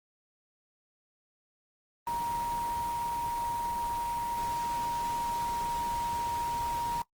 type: tone in noise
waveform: sine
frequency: 943 Hz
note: A#5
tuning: 20 cents sharp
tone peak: -29 dBFS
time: 2.07-7.02 s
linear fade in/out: 2 ms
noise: pink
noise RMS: -42 dBFS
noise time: 2.07-7.02 s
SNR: +10 dB
effects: noise-tail reverb RT60 0.1 s tail -21 dB re dry + Opus 24 kbps